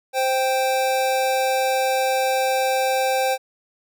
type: tone pair together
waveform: square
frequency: 523.3 / 784 Hz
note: C5 / G5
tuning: 0 / 0 cents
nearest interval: perfect fifth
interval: 700 cents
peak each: -22 dBFS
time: 0.13-3.38 s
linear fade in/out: 50 ms
effects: none